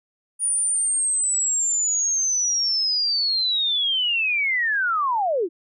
sine linear sweep, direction down, 9620 to 306.7 Hz, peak -19 dBFS, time 0.39-5.49 s, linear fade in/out 50 ms, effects none

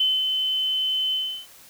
sine tone with ADSR envelope, 3050 Hz, G7, 48 cents flat, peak -17 dBFS, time 0-1.47 s, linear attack 5 ms, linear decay 220 ms, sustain -4 dB, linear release 340 ms, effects white hiss -49 dBFS RMS until 1.69 s

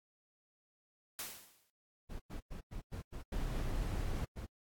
white noise with exponential decay, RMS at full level -39 dBFS, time 1.19-1.7 s, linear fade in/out 1 ms, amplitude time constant 110 ms
brown noise bursts, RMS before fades -43 dBFS, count 12, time 2.09-4.466 s, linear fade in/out 20 ms, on 110 ms, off 96 ms
brown noise, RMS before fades -37 dBFS, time 3.32-4.25 s, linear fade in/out 5 ms
effects AAC 64 kbps

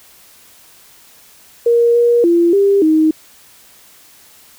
sine tone with pitch steps, 470.7 / 475.1 / 341.6 / 398.1 / 313.9 Hz, A#4 / A#4 / F4 / G4 / D#4, +17 / +33 / -38 / +27 / +15 cents, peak -8 dBFS, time 1.66-3.11 s, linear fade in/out 5 ms, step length 290 ms, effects white hiss -45 dBFS RMS until 4.58 s

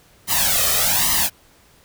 white noise with flanger, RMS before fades -18 dBFS, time 0.27-1.3 s, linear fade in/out 50 ms, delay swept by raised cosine 0.99 to 1.64 ms, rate 1.2 Hz, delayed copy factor +0.9, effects pink hiss -53 dBFS RMS until 1.84 s

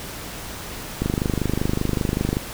click train, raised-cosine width 3 ms, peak -8 dBFS, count 35, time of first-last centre 1.02-2.369 s, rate 25.2 Hz, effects pink hiss -34 dBFS RMS until 2.53 s

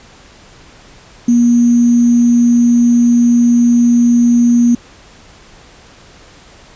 sine tone with sample-and-hold, 238.7 Hz, A#3, 41 cents sharp, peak -6 dBFS, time 1.28-4.75 s, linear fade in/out 5 ms, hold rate 6300 Hz, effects pink hiss -41 dBFS RMS until 6.75 s + resampled to 16000 Hz

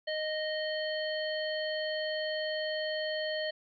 harmonic tone, 620 Hz, D#5, 6 cents flat, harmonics 1 / 3 / 5 / 7, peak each -33 / -38 / -40 / -41 dBFS, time 0.07-3.51 s, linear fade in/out 10 ms, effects none

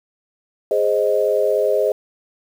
sine chord, Ab major, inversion none, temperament equal with one note detuned, 415.3 / 525.7 / 622.3 Hz, Ab4 / C5 / Eb5, 0 / +8 / 0 cents, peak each -19 dBFS, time 0.71-1.92 s, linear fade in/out 2 ms, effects 7-bit

